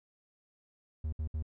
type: tone bursts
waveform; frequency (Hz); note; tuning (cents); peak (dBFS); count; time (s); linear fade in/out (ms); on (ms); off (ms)
triangle; 77.78; D#2; 0; -30; 3; 1.04-1.425; 5; 85; 65
effects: none